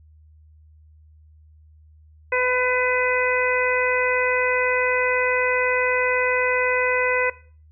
harmonic tone, 502 Hz, B4, 28 cents sharp, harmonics 1 / 2 / 3 / 4 / 5, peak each -22 / -27 / -27 / -24 / -27 dBFS, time 2.32-7.3 s, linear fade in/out 5 ms, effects noise-tail reverb RT60 0.4 s tail -18 dB re dry + added 77 Hz sine -48 dBFS peak until 7.71 s

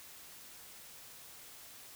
silence, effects white hiss -53 dBFS RMS until 1.95 s

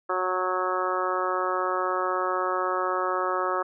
harmonic tone, 183.9 Hz, F#3, 10 cents flat, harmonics 2 / 3 / 4 / 5 / 6 / 7 / 8 / 9, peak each -31 / -31 / -34 / -34 / -30 / -29 / -41 / -38 dBFS, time 0.09-3.63 s, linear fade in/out 10 ms, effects none

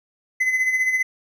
triangle tone with tremolo, 2032 Hz, B6, 49 cents sharp, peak -14 dBFS, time 0.4-1.03 s, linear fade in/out 10 ms, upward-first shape sine, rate 15 Hz, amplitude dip 55%, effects none

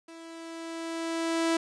sawtooth tone with level ramp, 329.6 Hz, E4, in tune, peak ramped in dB -41 to -19 dBFS, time 0.08-1.57 s, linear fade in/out 5 ms, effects resampled to 22050 Hz + 10-bit

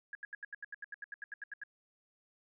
sine tone bursts, 1660 Hz, G#6, 1 cent flat, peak -40 dBFS, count 16, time 0.13-1.636 s, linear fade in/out 2 ms, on 21 ms, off 78 ms, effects none

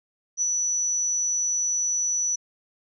sine tone with ADSR envelope, 5930 Hz, F#8, 3 cents sharp, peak -20 dBFS, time 0.37-2.36 s, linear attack 44 ms, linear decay 34 ms, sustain -2 dB, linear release 11 ms, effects none

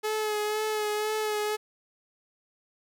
sawtooth tone with vibrato, 426.4 Hz, G#4, 46 cents sharp, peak -23 dBFS, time 0.03-1.57 s, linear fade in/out 20 ms, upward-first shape sine, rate 2 Hz, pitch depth 26 cents each way, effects none

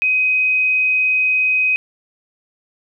sine tone, 2517 Hz, D#7, 19 cents sharp, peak -13 dBFS, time 0.02-1.76 s, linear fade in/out 0 ms, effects none

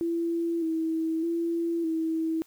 sine tone with vibrato, 329.6 Hz, E4, in tune, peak -25 dBFS, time 0.01-2.42 s, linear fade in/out 0 ms, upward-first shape square, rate 0.82 Hz, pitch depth 35 cents each way, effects white hiss -60 dBFS RMS until 2.46 s

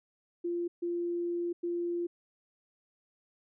sine tone bursts at uneven times, 346 Hz, F4, 16 cents flat, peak -30 dBFS, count 3, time 0.44-0.68 / 0.82-1.53 / 1.63-2.07 s, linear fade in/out 10 ms, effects none

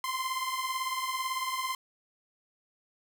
sawtooth beating tone pair, 1032 / 1050 Hz, C6 / C6, -24 / +6 cents, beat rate 18 Hz, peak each -30 dBFS, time 0.04-1.75 s, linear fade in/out 2 ms, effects none

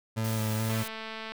30% pulse tone with vibrato, 110 Hz, A2, in tune, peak -25 dBFS, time 0.16-0.84 s, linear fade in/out 20 ms, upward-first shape square, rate 2.3 Hz, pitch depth 20 cents each way
white noise, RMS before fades -40 dBFS, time 0.24-0.88 s, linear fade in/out 5 ms
click train, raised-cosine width 0.3 ms, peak -23 dBFS, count 138, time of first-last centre 0.7-1.32 s, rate 221 Hz
effects none

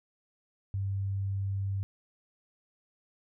sine tone, 98 Hz, G2, in tune, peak -29 dBFS, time 0.74-1.83 s, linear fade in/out 0 ms, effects none

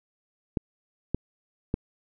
clicks, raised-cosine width 3 ms, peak -12 dBFS, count 3, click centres 0.572 / 1.146 / 1.741 s, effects none

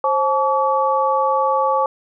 sine tone cluster, 532 / 861 / 1141 Hz, C5 / A5 / C#6, +29 / -38 / +50 cents, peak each -19 dBFS, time 0.04-1.86 s, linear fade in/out 2 ms, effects none

